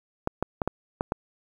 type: clicks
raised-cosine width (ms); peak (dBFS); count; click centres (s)
1; -11; 6; 0.274 / 0.426 / 0.618 / 0.676 / 1.009 / 1.121
effects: 8-bit